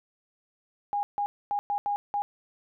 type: tone bursts at uneven times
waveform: sine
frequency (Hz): 817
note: G#5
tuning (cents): -29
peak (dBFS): -25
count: 6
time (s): 0.93-1.03 / 1.18-1.26 / 1.51-1.59 / 1.7-1.78 / 1.86-1.96 / 2.14-2.22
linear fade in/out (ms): 0
effects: none